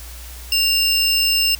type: tone pair together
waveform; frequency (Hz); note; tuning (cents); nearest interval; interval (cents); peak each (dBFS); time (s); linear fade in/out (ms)
square; 2794 / 5274; F7 / E8; 0 / 0; major seventh; 1100; -18; 0.52-1.55; 2
effects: added 60 Hz sine -34 dBFS peak until 1.59 s + white hiss -39 dBFS RMS until 1.59 s